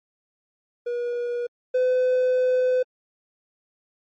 triangle tone pair in turn, 481.6 / 506.8 Hz, B4 / B4, -44 / +45 cents, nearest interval minor second, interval 89 cents, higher second, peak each -22 / -15 dBFS, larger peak second, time 0.86-1.47 / 1.74-2.83 s, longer second, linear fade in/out 10 ms, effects tanh soft clip ceiling -11 dBFS + MP3 32 kbps

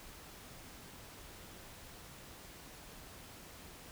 silence, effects pink hiss -53 dBFS RMS until 3.91 s

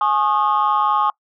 sine tone cluster, 840 / 1089 / 1233 Hz, G#5 / C#6 / D#6, +19 / -31 / -16 cents, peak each -18 dBFS, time 0.01-1.1 s, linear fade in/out 2 ms, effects noise-tail reverb RT60 0.1 s tail -24 dB re dry + tanh soft clip ceiling -9 dBFS

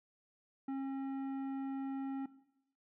sine tone with tanh clipping, 270.5 Hz, C#4, 42 cents flat, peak -38 dBFS, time 0.68-2.26 s, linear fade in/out 5 ms, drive 11 dB, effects noise-tail reverb RT60 0.8 s tail -17 dB re dry

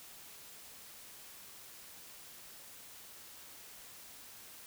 silence, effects white hiss -53 dBFS RMS until 4.66 s

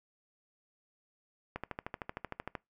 click train, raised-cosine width 0.5 ms, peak -22 dBFS, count 14, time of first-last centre 1.56-2.552 s, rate 13.1 Hz, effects noise-tail reverb RT60 0.2 s tail -23 dB re dry

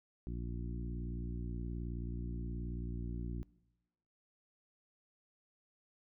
harmonic tone with a mistuned harmonic, 58.8 Hz, A#1, 16 cents sharp, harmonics 1 / 2 / 3 / 4 / 5 / 6, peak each -40 / -45 / -46 / -50 / -50 / -53 dBFS, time 0.27-3.43 s, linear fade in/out 0 ms, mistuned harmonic 1, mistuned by -20 cents, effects noise-tail reverb RT60 1.0 s tail -22 dB re dry

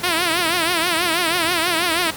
5% pulse tone with vibrato, 340 Hz, F4, 46 cents flat, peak -6 dBFS, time 0.03-2.11 s, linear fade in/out 10 ms, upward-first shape triangle, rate 6.2 Hz, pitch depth 140 cents each way, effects pink hiss -32 dBFS RMS until 2.16 s + high-pass 100 Hz 12 dB/octave

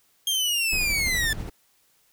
sawtooth linear sweep, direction down, 3229 to 1734 Hz, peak -19 dBFS, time 0.27-1.33 s, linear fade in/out 2 ms
brown noise with tremolo, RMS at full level -30 dBFS, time 0.72-1.5 s, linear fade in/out 10 ms, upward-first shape sine, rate 12 Hz, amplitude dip 40%
effects white hiss -64 dBFS RMS until 2.12 s

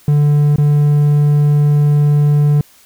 triangle tone with dropouts, 146.83 Hz, D3, in tune, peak -6 dBFS, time 0.08-2.61 s, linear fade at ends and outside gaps 2 ms, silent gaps 0.56-0.582 s, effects white hiss -47 dBFS RMS until 2.85 s

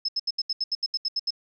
sine tone bursts, 5200 Hz, E8, 24 cents flat, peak -23 dBFS, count 12, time 0.05-1.306 s, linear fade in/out 5 ms, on 35 ms, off 76 ms, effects none

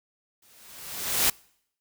white noise with exponential growth, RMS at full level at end -20 dBFS, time 0.42-1.3 s, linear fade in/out 5 ms, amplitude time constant 190 ms, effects noise-tail reverb RT60 0.7 s tail -26 dB re dry

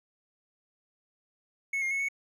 triangle tone with pitch steps, 2199 / 2129 / 2195 / 2215 Hz, C#7 / C7 / C#7 / C#7, -14 / +30 / -18 / -2 cents, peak -26 dBFS, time 1.73-2.086 s, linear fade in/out 5 ms, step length 89 ms, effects none

